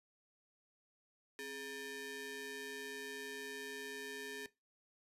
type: ring-modulated tone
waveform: sawtooth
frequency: 683 Hz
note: F5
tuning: 39 cents flat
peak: -37 dBFS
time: 1.39-4.46 s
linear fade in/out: 0 ms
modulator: 1100 Hz
effects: noise-tail reverb RT60 0.2 s tail -18 dB re dry + resampled to 32000 Hz